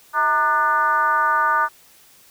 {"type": "tone with frequency modulation", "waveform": "sine", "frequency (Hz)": 1200, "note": "D6", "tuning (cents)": 37, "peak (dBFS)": -15, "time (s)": [0.13, 1.69], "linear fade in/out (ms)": 50, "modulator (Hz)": 279, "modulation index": 1.2, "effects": ["white hiss -51 dBFS RMS until 2.3 s"]}